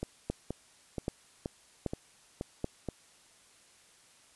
two click trains, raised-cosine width 2 ms, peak -21 / -18 dBFS, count 7 / 4, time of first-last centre 0.03-2.887 / 0.3-2.644 s, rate 2.1 / 1.28 Hz, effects white hiss -61 dBFS RMS until 4.35 s + resampled to 24000 Hz

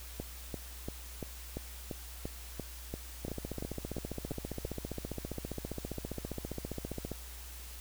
two click trains, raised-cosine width 2 ms, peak -24 / -24 dBFS, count 59 / 14, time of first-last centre 3.25-7.117 / 0.2-4.652 s, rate 15 / 2.92 Hz, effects added 60 Hz sine -46 dBFS peak until 7.8 s + white hiss -50 dBFS RMS until 7.8 s

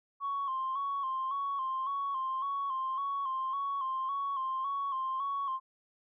sine tone with vibrato, 1083 Hz, C#6, 41 cents flat, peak -30 dBFS, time 0.2-5.6 s, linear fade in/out 50 ms, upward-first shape square, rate 1.8 Hz, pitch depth 50 cents each way, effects tanh soft clip ceiling -27 dBFS

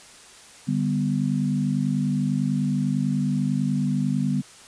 sine chord, G major, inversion second, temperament equal, 146.83 / 196 / 246.9 Hz, D3 / G3 / B3, 0 / 0 / 0 cents, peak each -25 / -25 / -25 dBFS, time 0.67-4.42 s, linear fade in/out 20 ms, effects white hiss -47 dBFS RMS until 4.67 s + resampled to 22050 Hz

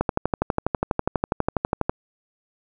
click train, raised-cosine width 1 ms, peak -6 dBFS, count 24, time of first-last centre 0.01-1.895 s, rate 12.2 Hz, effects none

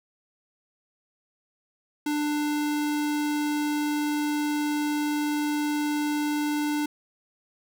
square tone, 296.8 Hz, D4, 18 cents sharp, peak -25 dBFS, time 2.06-6.86 s, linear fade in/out 5 ms, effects none

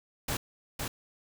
pink noise with echo, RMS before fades -32 dBFS, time 0.28-0.37 s, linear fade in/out 5 ms, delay 510 ms, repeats 1, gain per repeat -3 dB, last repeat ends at 0.88 s, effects none

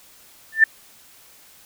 sine tone with exponential growth, 1780 Hz, A6, 20 cents sharp, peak -5 dBFS, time 0.52-0.64 s, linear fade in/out 5 ms, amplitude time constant 25 ms, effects white hiss -50 dBFS RMS until 1.65 s

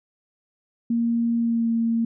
sine tone with pitch glide, 233.1 to 229.5 Hz, A#3 to A#3, 0 to -27 cents, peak -19 dBFS, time 0.9-2.05 s, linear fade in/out 5 ms, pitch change -27 cents, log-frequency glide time 1.38-1.69 s, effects none

